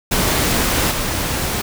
pink noise with level steps, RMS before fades -17 / -21 dBFS, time 0.11-1.62 s, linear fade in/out 10 ms, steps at 0.91 s, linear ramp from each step 5 ms, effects none

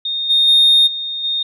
sine tone with level steps, 3680 Hz, A#7, 23 cents flat, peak -18 / -9 / -6 / -21 / -16 dBFS, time 0.05-1.43 s, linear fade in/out 5 ms, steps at 0.29 / 0.47 / 0.86 / 1.23 s, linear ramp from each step 20 ms, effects tanh soft clip ceiling -5 dBFS

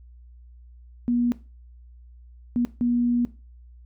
sine tone bursts at uneven times, 240.8 Hz, B3, 44 cents flat, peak -19 dBFS, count 3, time 1.08-1.32 / 2.56-2.65 / 2.81-3.25 s, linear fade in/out 0 ms, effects noise-tail reverb RT60 0.3 s tail -17 dB re dry + added 60 Hz sine -45 dBFS peak until 3.85 s

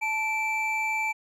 triangle tone pair together, 874.3 / 2334 Hz, A5 / D7, -11 / -11 cents, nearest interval octave + perfect fourth, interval 1700 cents, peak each -28 / -25 dBFS, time 0.01-1.13 s, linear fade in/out 20 ms, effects none

